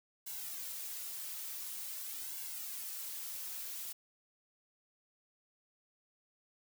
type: noise with flanger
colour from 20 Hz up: blue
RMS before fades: -43 dBFS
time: 0.26-3.93 s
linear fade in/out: 10 ms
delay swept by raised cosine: 1.6 to 4.3 ms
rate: 0.47 Hz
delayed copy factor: -0.8
effects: none

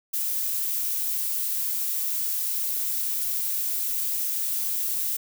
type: noise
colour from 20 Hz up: violet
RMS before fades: -27 dBFS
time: 0.13-5.17 s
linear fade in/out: 10 ms
effects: none

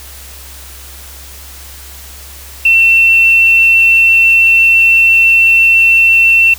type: tone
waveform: sine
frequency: 2697 Hz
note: E7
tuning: 39 cents sharp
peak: -4 dBFS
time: 2.65-6.54 s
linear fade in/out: 5 ms
effects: added 67 Hz sine -33 dBFS peak until 6.58 s + white hiss -33 dBFS RMS until 6.58 s

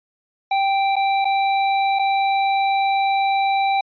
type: tone with dropouts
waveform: square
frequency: 784 Hz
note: G5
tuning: in tune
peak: -17 dBFS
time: 0.51-3.81 s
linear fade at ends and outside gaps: 5 ms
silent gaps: 0.957-0.964 / 1.246-1.252 / 1.989-1.993 s
effects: resampled to 11025 Hz

